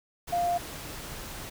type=tone in noise; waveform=sine; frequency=698.5 Hz; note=F5; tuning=in tune; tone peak=-24 dBFS; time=0.32-0.58 s; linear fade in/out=10 ms; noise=pink; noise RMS=-40 dBFS; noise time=0.27-1.5 s; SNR=+13 dB; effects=none